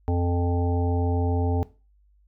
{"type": "harmonic tone", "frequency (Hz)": 87.31, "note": "F2", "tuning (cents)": 0, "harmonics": [1, 3, 5, 7, 9, 10], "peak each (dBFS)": [-22, -29, -30, -38, -33, -42], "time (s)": [0.08, 1.63], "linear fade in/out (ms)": 0, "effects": ["noise-tail reverb RT60 0.3 s tail -17 dB re dry", "added 50 Hz sine -57 dBFS peak until 2.27 s"]}